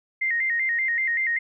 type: tone with vibrato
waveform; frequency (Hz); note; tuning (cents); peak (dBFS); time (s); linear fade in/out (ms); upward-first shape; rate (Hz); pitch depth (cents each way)
sine; 1975.5; B6; 0; -21; 0.21-1.39; 10; square; 5.2; 98
effects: none